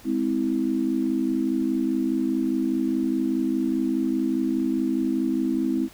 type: chord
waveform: sine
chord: Ab augmented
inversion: none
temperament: just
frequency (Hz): 207.7 / 259.6 / 324.5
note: Ab3 / C4 / E4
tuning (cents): 0 / -13 / -27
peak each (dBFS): -29 / -24 / -25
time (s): 0.04-5.89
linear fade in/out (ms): 50
effects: pink hiss -49 dBFS RMS until 5.93 s